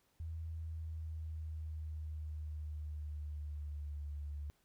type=tone with pitch glide; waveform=sine; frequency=81 to 73 Hz; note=E2 to D2; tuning=-30 to -10 cents; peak=-40 dBFS; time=0.2-4.5 s; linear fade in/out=0 ms; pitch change=-180 cents; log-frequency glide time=0.49-4.07 s; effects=pink hiss -75 dBFS RMS until 4.64 s